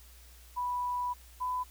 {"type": "tone pair in turn", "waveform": "sine", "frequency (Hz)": [985, 1001.6], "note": ["B5", "B5"], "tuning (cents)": [-5, 24], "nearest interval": "unison", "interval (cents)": 29, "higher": "second", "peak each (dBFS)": [-30, -30], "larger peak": "neither", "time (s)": [[0.56, 1.14], [1.4, 1.64]], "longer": "first", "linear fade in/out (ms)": 20, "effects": ["added 60 Hz sine -53 dBFS peak until 1.7 s", "white hiss -58 dBFS RMS until 1.7 s"]}